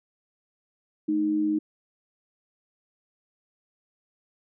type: tone pair together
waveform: sine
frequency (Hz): 213.3 / 308.9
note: G#3 / D#4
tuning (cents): +46 / -12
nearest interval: tritone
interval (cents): 642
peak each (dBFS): -32 / -22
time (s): 1.08-1.59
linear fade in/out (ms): 10
effects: none